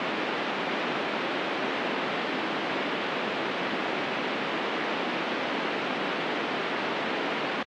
pink band-pass noise, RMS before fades -30 dBFS, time 0-7.63 s, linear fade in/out 2 ms, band 230 to 3200 Hz, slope 24 dB/octave, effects AAC 64 kbps

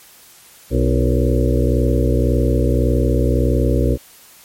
harmonic tone with a mistuned harmonic, 61.74 Hz, B1, in tune, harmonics 1 / 2 / 4 / 5 / 6 / 7 / 8 / 9, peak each -16 / -19 / -22 / -23 / -24 / -24 / -25 / -26 dBFS, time 0.7-3.98 s, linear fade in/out 50 ms, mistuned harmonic 7, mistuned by +77 cents, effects white hiss -45 dBFS RMS until 4.44 s + MP3 64 kbps

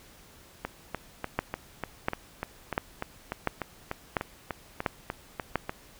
two click trains, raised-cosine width 0.5 ms, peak -16 / -10 dBFS, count 18 / 7, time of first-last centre 0.65-5.695 / 1.39-5.557 s, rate 3.37 / 1.44 Hz, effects pink hiss -54 dBFS RMS until 5.99 s

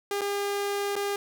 sawtooth tone with dropouts, 403.6 Hz, G#4, 49 cents flat, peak -23 dBFS, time 0.11-1.16 s, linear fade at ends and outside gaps 2 ms, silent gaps 0.21-0.216 / 0.956-0.963 s, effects 10-bit

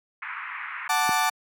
white band-pass noise, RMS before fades -35 dBFS, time 0.22-0.88 s, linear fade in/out 2 ms, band 1000 to 2300 Hz, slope 48 dB/octave
30% pulse chord, D major, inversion first, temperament equal, 740 / 880 / 1174.7 Hz, F#5 / A5 / D6, 0 / 0 / 0 cents, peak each -24 / -22 / -23 dBFS, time 0.89-1.3 s, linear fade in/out 10 ms
click, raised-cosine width 3 ms, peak -18 dBFS, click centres 1.092 s
effects high-pass 150 Hz 12 dB/octave

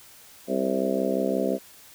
harmonic tone with a mistuned harmonic, 65.7 Hz, C2, 8 cents sharp, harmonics 3 / 4 / 5 / 6 / 7 / 8 / 9 / 10, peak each -30 / -29 / -34 / -29 / -33 / -29 / -35 / -31 dBFS, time 0.47-1.59 s, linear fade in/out 50 ms, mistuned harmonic 9, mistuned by -26 cents, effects white hiss -50 dBFS RMS until 1.94 s

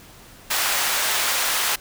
pink high-pass noise, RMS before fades -22 dBFS, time 0.5-1.76 s, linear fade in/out 10 ms, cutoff 1000 Hz, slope 12 dB/octave, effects pink hiss -46 dBFS RMS until 1.8 s

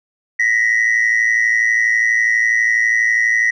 sine tone pair together, 1874.8 / 1987 Hz, A#6 / B6, +9 / +10 cents, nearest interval minor second, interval 101 cents, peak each -13 dBFS, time 0.39-3.51 s, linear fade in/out 10 ms, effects tanh soft clip ceiling -9 dBFS

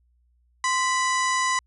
harmonic tone with a mistuned harmonic, 987.8 Hz, B5, in tune, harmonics 1 / 2 / 3 / 4 / 5 / 6 / 7 / 8 / 9 / 10, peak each -23 / -26 / -37 / -35 / -37 / -34 / -34 / -39 / -41 / -46 dBFS, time 0.64-1.59 s, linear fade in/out 2 ms, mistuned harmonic 1, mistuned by +85 cents, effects added 60 Hz sine -61 dBFS peak until 1.66 s

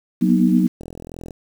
sine chord, B major seventh, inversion second, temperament equal with one note detuned, 185 / 238.3 / 246.9 / 311.1 Hz, F#3 / A#3 / B3 / D#4, 0 / +38 / 0 / 0 cents, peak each -16 / -18 / -19 / -20 dBFS, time 0.21-0.68 s, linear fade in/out 20 ms
click train, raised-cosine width 2 ms, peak -21 dBFS, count 22, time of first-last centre 0.81-1.308 s, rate 42.2 Hz
effects 7-bit

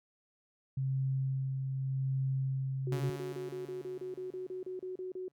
sine tone with tremolo, 133.5 Hz, C3, 35 cents sharp, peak -29 dBFS, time 0.77-3.1 s, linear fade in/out 5 ms, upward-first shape sine, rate 0.85 Hz, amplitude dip 35%
sine tone bursts, 370 Hz, F#4, in tune, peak -37 dBFS, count 15, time 2.87-5.282 s, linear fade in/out 2 ms, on 130 ms, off 33 ms
sawtooth tone with exponential decay, 141 Hz, C#3, 30 cents sharp, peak -32 dBFS, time 2.92-5.32 s, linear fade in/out 2 ms, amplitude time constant 520 ms
effects none

